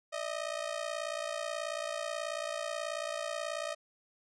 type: ring-modulated tone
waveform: sawtooth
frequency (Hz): 622.3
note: D#5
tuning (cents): 0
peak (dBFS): -28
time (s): 0.12-3.75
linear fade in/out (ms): 20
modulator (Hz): 29.2
effects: resampled to 22050 Hz